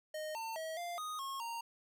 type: tone with pitch steps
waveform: square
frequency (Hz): 618 / 901 / 641 / 696 / 1243 / 1086 / 927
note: D#5 / A5 / E5 / F5 / D#6 / C#6 / A#5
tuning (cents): -12 / +41 / -49 / -6 / -2 / -36 / -10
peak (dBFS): -40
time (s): 0.14-1.61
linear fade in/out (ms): 5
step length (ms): 210
effects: none